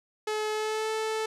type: tone with pitch glide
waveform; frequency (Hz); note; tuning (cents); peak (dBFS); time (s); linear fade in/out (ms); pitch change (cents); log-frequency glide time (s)
sawtooth; 428.6 to 438.6; A4 to A4; -45 to -6; -24; 0.27-1.26; 5; +39; 0.51-0.9
effects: low-pass 9000 Hz 12 dB/octave